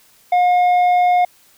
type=tone with tanh clipping; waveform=sine; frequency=717 Hz; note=F5; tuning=45 cents sharp; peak=-12 dBFS; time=0.32-1.25 s; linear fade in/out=5 ms; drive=6 dB; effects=white hiss -52 dBFS RMS until 1.57 s